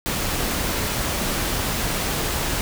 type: noise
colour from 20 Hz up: pink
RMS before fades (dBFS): -24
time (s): 0.06-2.61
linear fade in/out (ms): 0
effects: none

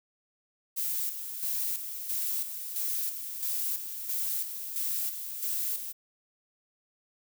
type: noise with tremolo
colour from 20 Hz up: violet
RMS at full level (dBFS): -31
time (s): 0.76-5.93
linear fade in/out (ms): 20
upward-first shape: square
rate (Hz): 1.5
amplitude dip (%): 55
effects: none

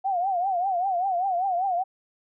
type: tone with vibrato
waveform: sine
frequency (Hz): 740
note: F#5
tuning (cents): 0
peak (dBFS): -22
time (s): 0.04-1.84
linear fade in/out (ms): 20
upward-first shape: triangle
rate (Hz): 5.1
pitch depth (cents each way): 150
effects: none

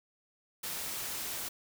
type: noise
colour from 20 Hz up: white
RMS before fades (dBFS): -38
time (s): 0.63-1.49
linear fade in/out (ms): 10
effects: none

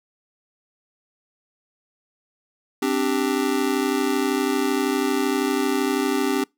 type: chord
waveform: square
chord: C suspended second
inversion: none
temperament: just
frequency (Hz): 261.6 / 294.3 / 392.4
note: C4 / D4 / G4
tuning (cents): 0 / +4 / +2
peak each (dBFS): -25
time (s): 2.82-6.44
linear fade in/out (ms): 5
effects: noise-tail reverb RT60 0.2 s tail -26 dB re dry

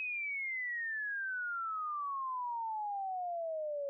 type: exponential sweep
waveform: sine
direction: down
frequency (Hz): 2552 to 554.4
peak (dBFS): -35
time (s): 0-3.89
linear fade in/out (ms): 0
effects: none

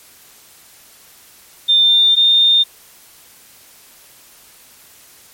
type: tone pair in turn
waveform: sine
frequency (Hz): 3599 / 3630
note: A7 / A#7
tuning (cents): +38 / -47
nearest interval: unison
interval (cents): 15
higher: second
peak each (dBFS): -8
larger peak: neither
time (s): 1.68-2.16 / 2.16-2.64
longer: neither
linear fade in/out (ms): 20
effects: white hiss -45 dBFS RMS until 5.33 s + MP3 64 kbps

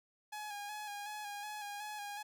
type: tone with vibrato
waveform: sawtooth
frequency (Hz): 830.6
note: G#5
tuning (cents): 0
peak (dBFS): -38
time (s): 0.32-2.23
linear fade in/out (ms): 10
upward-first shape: square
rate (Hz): 2.7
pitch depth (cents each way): 29
effects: none

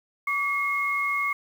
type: tone pair together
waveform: sine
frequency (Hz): 1146 / 2159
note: D6 / C#7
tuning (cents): -43 / -46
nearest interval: major seventh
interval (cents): 1097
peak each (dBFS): -27 / -25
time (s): 0.27-1.33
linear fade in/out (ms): 5
effects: 8-bit

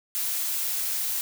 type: noise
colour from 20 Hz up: blue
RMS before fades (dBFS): -28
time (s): 0.15-1.21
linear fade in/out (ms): 0
effects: none

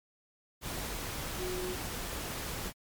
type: tone in noise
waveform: sine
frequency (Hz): 364.9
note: F#4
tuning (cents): -24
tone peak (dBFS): -35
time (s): 1.37-1.77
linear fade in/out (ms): 50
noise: pink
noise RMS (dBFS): -38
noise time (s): 0.61-2.73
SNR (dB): 0
effects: MP3 96 kbps

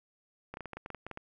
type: clicks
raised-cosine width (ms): 0.5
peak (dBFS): -26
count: 12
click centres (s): 0.54 / 0.571 / 0.607 / 0.657 / 0.733 / 0.77 / 0.861 / 0.903 / 0.947 / 1.066 / 1.113 / 1.174
effects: none

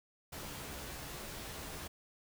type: noise with comb filter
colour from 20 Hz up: pink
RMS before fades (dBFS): -45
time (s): 0.32-1.88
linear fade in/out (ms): 10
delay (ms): 14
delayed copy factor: +0.5
effects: none

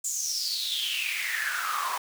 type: noise with high-pass filter sweep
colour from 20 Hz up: pink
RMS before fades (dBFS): -30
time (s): 0.04-1.98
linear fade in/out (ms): 5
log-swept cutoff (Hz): 7400 to 940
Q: 9.1
effects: none

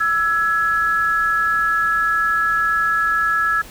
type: tone pair together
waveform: sine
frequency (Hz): 1324 / 1682.2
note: E6 / G#6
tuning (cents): +7 / +22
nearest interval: major third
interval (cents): 415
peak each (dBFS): -18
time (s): 0-3.62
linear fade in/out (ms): 10
effects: added 50 Hz sine -46 dBFS peak until 3.7 s + pink hiss -40 dBFS RMS until 3.7 s

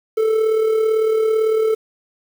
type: tone with amplitude modulation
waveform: triangle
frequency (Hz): 440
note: A4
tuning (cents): 0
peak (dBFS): -10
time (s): 0.17-1.75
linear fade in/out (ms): 10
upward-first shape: sine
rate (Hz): 37.9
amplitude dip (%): 45
effects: 7-bit

